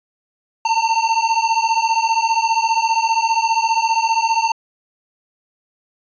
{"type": "beating tone pair", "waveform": "square", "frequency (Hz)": [896, 911], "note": ["A5", "A#5"], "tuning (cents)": [31, -40], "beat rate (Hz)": 15, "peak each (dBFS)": [-19, -18], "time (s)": [0.65, 4.52], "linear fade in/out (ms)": 5, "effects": ["resampled to 16000 Hz"]}